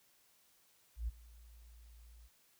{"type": "tone with ADSR envelope", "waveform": "sine", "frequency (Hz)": 57.4, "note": "A#1", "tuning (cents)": -26, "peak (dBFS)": -33, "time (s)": [0.96, 2.29], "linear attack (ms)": 120, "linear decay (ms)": 23, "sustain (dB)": -22, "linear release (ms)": 36, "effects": ["white hiss -70 dBFS RMS until 2.59 s"]}